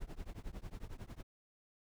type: noise with tremolo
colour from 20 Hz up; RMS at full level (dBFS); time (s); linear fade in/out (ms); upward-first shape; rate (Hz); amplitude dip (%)
brown; -42; 0-1.23; 20; triangle; 11; 100
effects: none